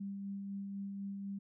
sine tone with tremolo, 198.1 Hz, G3, 18 cents sharp, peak -38 dBFS, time 0-1.39 s, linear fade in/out 10 ms, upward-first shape sine, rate 4 Hz, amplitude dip 25%, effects none

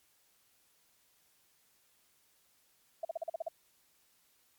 sine tone bursts, 659.3 Hz, E5, in tune, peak -32 dBFS, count 8, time 3.03-3.484 s, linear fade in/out 5 ms, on 20 ms, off 42 ms, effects white hiss -70 dBFS RMS until 4.58 s + MP3 96 kbps

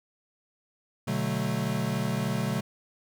square chord, B minor seventh, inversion none, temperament equal with one note detuned, 123.47 / 146.83 / 186.5 / 220 Hz, B2 / D3 / F#3 / A3, 0 / 0 / +14 / 0 cents, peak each -33 dBFS, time 1.07-2.61 s, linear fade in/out 10 ms, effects none

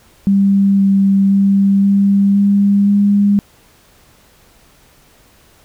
sine tone with pitch steps, 197.4 / 195.9 / 197.2 / 198.7 / 200.7 / 202.5 Hz, G3 / G3 / G3 / G3 / G3 / G#3, +12 / -1 / +11 / +24 / +41 / -43 cents, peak -8 dBFS, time 0.27-3.39 s, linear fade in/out 0 ms, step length 520 ms, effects pink hiss -49 dBFS RMS until 5.64 s

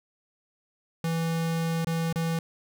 square tone with dropouts, 164.81 Hz, E3, in tune, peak -26 dBFS, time 1.04-2.39 s, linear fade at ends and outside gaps 2 ms, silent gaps 1.847-1.87 / 2.127-2.158 s, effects none

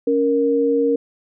sine tone pair together, 279.3 / 467.5 Hz, C#4 / A#4, +13 / +5 cents, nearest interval major sixth, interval 892 cents, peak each -19 / -16 dBFS, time 0.07-0.96 s, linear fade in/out 5 ms, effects none

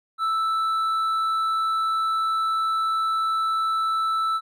sine tone with hard clipping, 1318.5 Hz, E6, in tune, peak -22 dBFS, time 0.18-4.41 s, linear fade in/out 50 ms, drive 4 dB, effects none

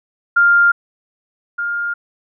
sine tone pair in turn, 1400 / 1408.9 Hz, F6 / F6, +4 / +15 cents, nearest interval unison, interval 11 cents, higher second, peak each -8 / -18 dBFS, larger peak first, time 0.36-0.72 / 1.58-1.94 s, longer neither, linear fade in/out 10 ms, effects none

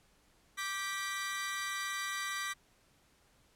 sawtooth chord, G major, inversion second, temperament equal with one note detuned, 1174.7 / 1568 / 1950.6 Hz, D6 / G6 / B6, 0 / 0 / -22 cents, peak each -36 / -39 / -35 dBFS, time 0.57-2.54 s, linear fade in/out 20 ms, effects pink hiss -68 dBFS RMS until 3.55 s + low-pass 12000 Hz 12 dB/octave

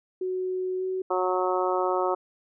sine tone with pitch glide, 370.2 to 374.3 Hz, F#4 to F#4, +1 to +20 cents, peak -26 dBFS, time 0.21-1.02 s, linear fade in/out 5 ms, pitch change +19 cents, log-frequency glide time 0.78-0.83 s
harmonic tone, 183.6 Hz, F#3, 13 cents flat, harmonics 2 / 3 / 4 / 5 / 6 / 7, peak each -27 / -29 / -30 / -31 / -32 / -32 dBFS, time 1.1-2.15 s, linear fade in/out 10 ms
effects none

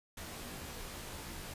pink noise with comb filter, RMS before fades -45 dBFS, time 0.17-1.54 s, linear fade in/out 5 ms, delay 19 ms, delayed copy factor -1, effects resampled to 32000 Hz

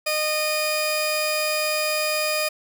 sawtooth tone pair together, 614 / 2456 Hz, D#5 / D#7, -23 / -23 cents, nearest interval 2 octaves, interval 2400 cents, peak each -20 dBFS, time 0.06-2.49 s, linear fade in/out 10 ms, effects none

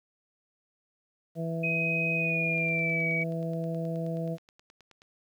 harmonic tone, 164.81 Hz, E3, in tune, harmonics 1 / 2 / 3 / 4, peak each -31 / -40 / -37 / -37 dBFS, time 1.35-4.38 s, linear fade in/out 50 ms
sine tone with pitch glide, 2517 to 2268 Hz, D#7 to C#7, +19 to +39 cents, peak -27 dBFS, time 1.63-3.24 s, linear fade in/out 10 ms, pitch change -180 cents, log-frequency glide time 2.14-3.08 s
click train, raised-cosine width 0.2 ms, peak -37 dBFS, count 24, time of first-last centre 2.58-5.019 s, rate 9.43 Hz
effects 10-bit

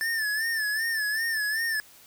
square tone with vibrato, 1760 Hz, A6, in tune, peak -26 dBFS, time 0.01-1.8 s, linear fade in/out 0 ms, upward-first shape sine, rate 2.6 Hz, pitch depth 81 cents each way, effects white hiss -53 dBFS RMS until 2.06 s

